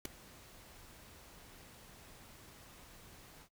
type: noise with ADSR envelope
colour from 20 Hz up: pink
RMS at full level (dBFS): -33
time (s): 0.05-3.49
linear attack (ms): 4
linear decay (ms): 5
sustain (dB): -24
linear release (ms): 74
effects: noise-tail reverb RT60 0.1 s tail -20 dB re dry